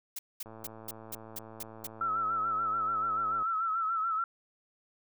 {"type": "noise bursts", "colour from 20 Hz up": "blue", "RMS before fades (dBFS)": -38, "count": 8, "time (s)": [0.16, 1.87], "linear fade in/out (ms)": 5, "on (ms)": 30, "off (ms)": 210}
{"type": "click train", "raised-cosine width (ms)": 1, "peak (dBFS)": -34, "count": 330, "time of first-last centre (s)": [0.46, 3.424], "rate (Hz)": 111}
{"type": "tone with vibrato", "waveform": "sine", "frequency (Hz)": 1318.5, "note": "E6", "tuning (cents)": 0, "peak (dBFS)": -28, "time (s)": [2.01, 4.24], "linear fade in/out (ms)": 2, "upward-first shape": "sine", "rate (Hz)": 6.9, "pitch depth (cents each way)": 60}
{"effects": []}